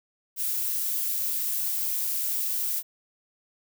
violet noise, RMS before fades -28 dBFS, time 0.36-2.83 s, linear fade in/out 50 ms, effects none

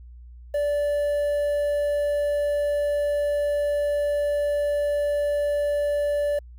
triangle tone with quantisation, 582 Hz, D5, 16 cents flat, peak -19 dBFS, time 0.54-6.39 s, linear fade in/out 5 ms, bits 8, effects added 60 Hz sine -41 dBFS peak until 6.58 s

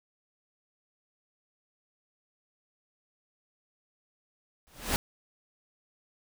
pink noise with exponential growth, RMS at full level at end -24 dBFS, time 4.67-4.96 s, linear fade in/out 0 ms, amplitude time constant 61 ms, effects none

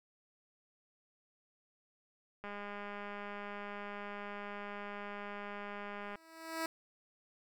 click train, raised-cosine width 0.5 ms, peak -30 dBFS, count 759, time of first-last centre 2.44-6.156 s, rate 204 Hz
10% pulse tone with exponential growth, 325 Hz, E4, 24 cents flat, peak -25 dBFS, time 6.01-6.66 s, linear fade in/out 2 ms, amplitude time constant 140 ms
effects none

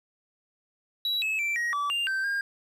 triangle tone with pitch steps, 3904 / 2587 / 2342 / 1890 / 1153 / 2796 / 1556 / 1612 Hz, B7 / E7 / D7 / A#6 / D6 / F7 / G6 / G6, -21 / -33 / -5 / +23 / -32 / +1 / -13 / +48 cents, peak -24 dBFS, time 1.05-2.41 s, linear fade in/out 2 ms, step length 170 ms, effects none

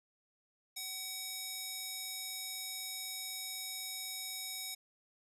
square tone with high-pass filter, 756 Hz, F#5, 37 cents sharp, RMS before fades -42 dBFS, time 0.76-4.75 s, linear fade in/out 10 ms, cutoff 4100 Hz, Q 0.7, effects resampled to 32000 Hz

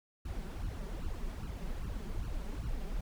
brown noise with flanger, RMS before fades -38 dBFS, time 0.25-3.01 s, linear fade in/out 5 ms, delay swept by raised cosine 0.69 to 5.29 ms, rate 2.5 Hz, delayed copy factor +0.95, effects none

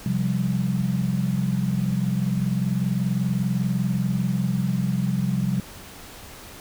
sine chord, C suspended fourth, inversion none, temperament equal with one note detuned, 130.81 / 175.73 / 196 Hz, C3 / F3 / G3, 0 / +11 / 0 cents, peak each -25 dBFS, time 0.06-5.6 s, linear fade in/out 2 ms, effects pink hiss -42 dBFS RMS until 6.6 s

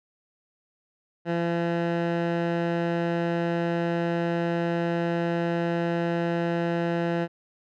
15% pulse tone with low-pass filter, 170 Hz, F3, 46 cents flat, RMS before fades -26 dBFS, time 1.25-7.28 s, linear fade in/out 50 ms, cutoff 2200 Hz, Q 0.71, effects none

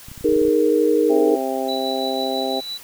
clicks, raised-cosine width 5 ms, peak -26 dBFS, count 11, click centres 0.085 / 0.116 / 0.178 / 0.21 / 0.243 / 0.29 / 0.324 / 0.364 / 0.417 / 0.452 / 0.482 s
sine chord, D# suspended fourth, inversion none, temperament just, 311.1 / 414.8 / 466.7 Hz, D#4 / G#4 / A#4, 0 / -2 / +2 cents, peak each -19 / -19 / -17 dBFS, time 0.24-1.36 s, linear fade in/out 10 ms
harmonic tone, 132.3 Hz, C3, 20 cents sharp, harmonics 2 / 3 / 4 / 5 / 6, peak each -27 / -27 / -27 / -27 / -27 dBFS, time 1.09-2.61 s, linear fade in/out 20 ms
sine tone with tremolo, 3951 Hz, B7, in tune, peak -25 dBFS, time 1.68-2.78 s, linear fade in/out 10 ms, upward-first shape triangle, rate 6 Hz, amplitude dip 55%
effects white hiss -42 dBFS RMS until 2.83 s

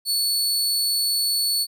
sawtooth tone, 4435 Hz, C#8, in tune, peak -17 dBFS, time 0.05-1.67 s, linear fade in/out 50 ms, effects none

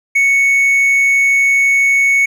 triangle tone, 2217 Hz, C#7, in tune, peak -7 dBFS, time 0.15-2.26 s, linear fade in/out 10 ms, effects none

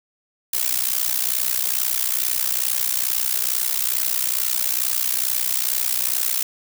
blue noise with amplitude modulation, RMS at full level -18 dBFS, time 0.53-6.43 s, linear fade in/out 5 ms, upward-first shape sine, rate 62.3 Hz, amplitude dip 90%, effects none

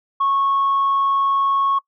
sine tone, 1100 Hz, C#6, 14 cents flat, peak -14 dBFS, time 0.2-1.79 s, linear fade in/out 10 ms, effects noise-tail reverb RT60 0.1 s tail -22 dB re dry + tanh soft clip ceiling -12 dBFS

